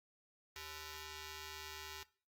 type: ring-modulated tone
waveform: 5% pulse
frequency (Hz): 468.9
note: A#4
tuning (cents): +10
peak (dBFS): -32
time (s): 0.56-2.03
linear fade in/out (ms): 2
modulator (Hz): 545
effects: noise-tail reverb RT60 0.4 s tail -20 dB re dry + Opus 24 kbps